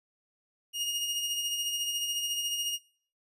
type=tone with tremolo; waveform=sawtooth; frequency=2859 Hz; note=F7; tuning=40 cents sharp; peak=-25 dBFS; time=0.73-2.79 s; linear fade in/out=50 ms; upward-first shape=sine; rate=14 Hz; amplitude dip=40%; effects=noise-tail reverb RT60 0.5 s tail -22 dB re dry + resampled to 32000 Hz